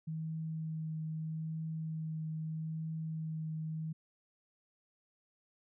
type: tone with vibrato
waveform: sine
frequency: 158.8 Hz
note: D#3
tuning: 36 cents sharp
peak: -36 dBFS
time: 0.07-3.93 s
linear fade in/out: 10 ms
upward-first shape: triangle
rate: 0.79 Hz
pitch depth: 14 cents each way
effects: none